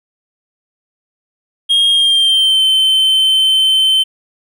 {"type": "tone with pitch glide", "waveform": "triangle", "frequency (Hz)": [3246, 3085], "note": ["G#7", "G7"], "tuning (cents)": [-40, -28], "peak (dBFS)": -7, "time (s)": [1.69, 4.04], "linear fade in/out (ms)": 20, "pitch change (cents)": -88, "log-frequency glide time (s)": [1.9, 2.63], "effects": []}